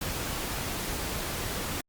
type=noise; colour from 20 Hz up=pink; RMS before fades=-33 dBFS; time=0.01-1.81 s; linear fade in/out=5 ms; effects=Opus 48 kbps